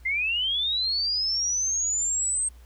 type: linear sweep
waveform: sine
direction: up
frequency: 2048 to 8410 Hz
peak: -23 dBFS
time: 0.05-2.49 s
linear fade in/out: 10 ms
effects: added 60 Hz sine -46 dBFS peak until 2.65 s + pink hiss -60 dBFS RMS until 2.65 s